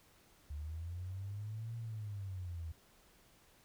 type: linear two-way sweep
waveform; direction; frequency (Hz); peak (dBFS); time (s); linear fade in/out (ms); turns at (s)
sine; up then down; 71.6 to 116.54 to 79.2; -40; 0.5-2.72; 5; 1.76
effects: pink hiss -66 dBFS RMS until 3.64 s